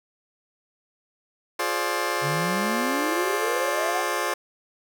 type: chord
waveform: 15% pulse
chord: D half-diminished seventh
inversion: first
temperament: just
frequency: 352.4 / 422.9 / 528.6 / 587.3 Hz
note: F4 / Ab4 / C5 / D5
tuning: +16 / +31 / +18 / 0 cents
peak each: -24 dBFS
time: 1.59-4.34 s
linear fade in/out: 5 ms
type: exponential sweep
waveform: triangle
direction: up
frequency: 137 to 784 Hz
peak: -25 dBFS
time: 2.21-4.04 s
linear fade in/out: 50 ms
effects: none

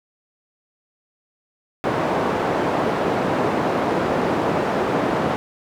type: band-pass noise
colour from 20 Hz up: white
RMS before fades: -21 dBFS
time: 1.84-5.36 s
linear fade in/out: 0 ms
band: 150 to 740 Hz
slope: 12 dB/octave
effects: none

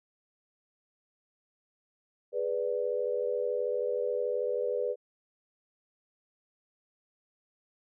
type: chord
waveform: sine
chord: G# diminished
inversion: none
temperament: equal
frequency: 415.3 / 493.9 / 587.3 Hz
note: G#4 / B4 / D5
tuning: 0 / 0 / 0 cents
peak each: -34 / -30 / -35 dBFS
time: 2.32-4.96 s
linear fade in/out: 50 ms
effects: none

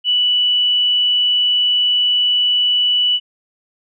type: tone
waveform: sine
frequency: 2960 Hz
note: F#7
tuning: in tune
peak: -12 dBFS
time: 0.04-3.2 s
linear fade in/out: 50 ms
effects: none

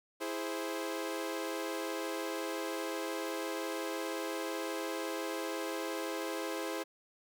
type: chord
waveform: sawtooth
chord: E augmented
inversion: none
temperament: equal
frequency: 329.6 / 415.3 / 523.3 Hz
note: E4 / G#4 / B#4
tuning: 0 / 0 / 0 cents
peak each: -35 / -37 / -36 dBFS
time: 0.2-6.84 s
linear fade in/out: 20 ms
effects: none

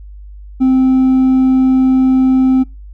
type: tone with hard clipping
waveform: sine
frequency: 260.6 Hz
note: C4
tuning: 7 cents flat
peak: -8 dBFS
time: 0.6-2.64 s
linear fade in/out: 20 ms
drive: 2 dB
effects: noise-tail reverb RT60 0.3 s tail -26 dB re dry + added 50 Hz sine -30 dBFS peak until 2.93 s

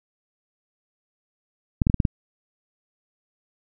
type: clicks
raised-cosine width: 5 ms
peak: -6 dBFS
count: 6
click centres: 1.818 / 1.869 / 1.899 / 1.943 / 2.002 / 2.052 s
effects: none

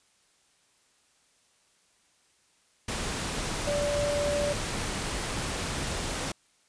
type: tone in noise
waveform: sine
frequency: 581 Hz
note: D5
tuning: 19 cents flat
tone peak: -26 dBFS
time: 3.67-4.53 s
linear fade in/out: 5 ms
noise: pink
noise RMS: -32 dBFS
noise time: 2.88-6.32 s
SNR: +3 dB
effects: white hiss -66 dBFS RMS until 6.68 s + resampled to 22050 Hz

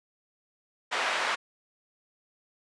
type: band-pass noise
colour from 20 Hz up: white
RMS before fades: -29 dBFS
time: 0.91-1.36 s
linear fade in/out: 20 ms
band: 610 to 2100 Hz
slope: 12 dB/octave
effects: resampled to 22050 Hz

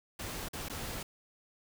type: noise with dropouts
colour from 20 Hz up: pink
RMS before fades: -40 dBFS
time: 0.19-1.03 s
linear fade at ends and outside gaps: 5 ms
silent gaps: 0.486-0.532 / 0.686-0.697 s
effects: none

